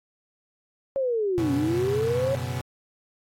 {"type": "linear two-way sweep", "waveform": "sine", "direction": "down then up", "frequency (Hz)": [554.4, 272.4, 554.4], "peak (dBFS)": -22, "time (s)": [0.96, 2.35], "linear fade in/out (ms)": 0, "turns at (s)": 1.53}
{"type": "chord", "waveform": "40% pulse", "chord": "F# suspended fourth", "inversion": "none", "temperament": "equal", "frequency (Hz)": [92.5, 123.47, 138.59], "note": ["F#2", "B2", "C#3"], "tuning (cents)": [0, 0, 0], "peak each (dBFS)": [-33, -29, -34], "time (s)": [1.38, 2.61], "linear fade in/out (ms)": 0}
{"effects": ["AAC 48 kbps"]}